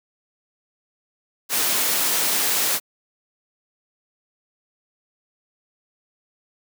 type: noise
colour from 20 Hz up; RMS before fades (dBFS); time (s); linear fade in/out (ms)
white; -21; 1.49-2.8; 50
effects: high-pass 200 Hz 12 dB/octave